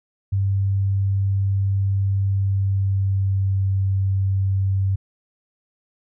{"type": "tone with pitch glide", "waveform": "sine", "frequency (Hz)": [98, 96.71], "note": ["G2", "G2"], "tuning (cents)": [0, -23], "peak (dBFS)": -17, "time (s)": [0.32, 4.96], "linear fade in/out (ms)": 10, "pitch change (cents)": -23, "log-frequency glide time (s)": [2.26, 3.7], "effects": []}